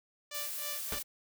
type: tone with tremolo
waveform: 5% pulse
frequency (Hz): 587.3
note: D5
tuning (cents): 0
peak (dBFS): -27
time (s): 0.31-0.99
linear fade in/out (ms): 5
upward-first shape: sine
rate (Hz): 3.3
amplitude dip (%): 100
type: noise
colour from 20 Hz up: blue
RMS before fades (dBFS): -39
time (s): 0.34-1.03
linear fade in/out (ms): 10
type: noise with exponential decay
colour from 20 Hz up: pink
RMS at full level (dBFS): -32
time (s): 0.92-1.04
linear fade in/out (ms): 2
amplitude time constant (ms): 26
effects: none